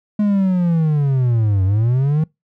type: linear two-way sweep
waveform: triangle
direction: down then up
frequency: 211.5 to 92.5 to 159.7 Hz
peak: -11 dBFS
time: 0.19-2.24 s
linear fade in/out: 5 ms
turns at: 1.64 s
effects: noise-tail reverb RT60 0.2 s tail -25 dB re dry